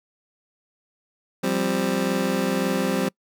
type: chord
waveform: 25% pulse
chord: F suspended second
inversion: none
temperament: just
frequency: 174.61 / 196.44 / 261.9 Hz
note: F3 / G3 / C4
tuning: 0 / +4 / +2 cents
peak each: -25 / -21 / -22 dBFS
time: 1.43-3.09 s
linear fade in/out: 10 ms
effects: noise-tail reverb RT60 0.1 s tail -26 dB re dry